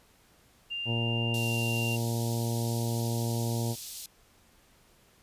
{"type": "tone with pitch glide", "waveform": "sine", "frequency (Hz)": [2794, 2776], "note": ["F7", "F7"], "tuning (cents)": [0, -11], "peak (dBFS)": -32, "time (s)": [0.7, 1.97], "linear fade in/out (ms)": 20, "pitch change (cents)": -11, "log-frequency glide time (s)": [1.29, 1.43]}
{"type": "harmonic tone", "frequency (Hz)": 116.54, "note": "A#2", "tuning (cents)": 0, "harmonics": [1, 2, 3, 4, 5, 6, 7, 8], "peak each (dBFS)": [-29, -35, -39, -41, -43, -45, -46, -47], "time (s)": [0.85, 3.76], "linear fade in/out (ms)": 50}
{"type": "high-pass noise", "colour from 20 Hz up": "pink", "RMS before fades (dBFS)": -41, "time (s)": [1.34, 4.06], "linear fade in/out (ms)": 2, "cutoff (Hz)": 3800, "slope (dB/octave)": 24}
{"effects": ["pink hiss -62 dBFS RMS until 5.22 s", "resampled to 32000 Hz"]}